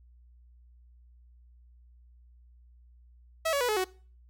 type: tone with pitch steps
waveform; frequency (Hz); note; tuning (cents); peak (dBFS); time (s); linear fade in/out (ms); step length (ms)
sawtooth; 648 / 564.1 / 491.1 / 427.5 / 372.2; E5 / C#5 / B4 / A4 / F#4; -30 / +30 / -10 / -50 / +10; -22; 3.45-3.845; 10; 79
effects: noise-tail reverb RT60 0.4 s tail -21 dB re dry + added 60 Hz sine -54 dBFS peak until 4.29 s